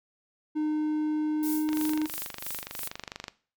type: tone with pitch glide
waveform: triangle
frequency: 305.7 to 307.6 Hz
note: D#4 to D#4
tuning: -30 to -20 cents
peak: -23 dBFS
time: 0.55-2.07 s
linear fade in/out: 20 ms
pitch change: +10 cents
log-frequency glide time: 1.37-1.54 s
type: noise with tremolo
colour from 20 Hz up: violet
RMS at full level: -34 dBFS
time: 1.43-2.88 s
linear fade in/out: 0 ms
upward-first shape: sine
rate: 3 Hz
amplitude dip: 85%
type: click train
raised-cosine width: 0.2 ms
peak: -18 dBFS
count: 40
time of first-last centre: 1.69-3.282 s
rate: 24.5 Hz
effects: noise-tail reverb RT60 0.4 s tail -18 dB re dry + MP3 96 kbps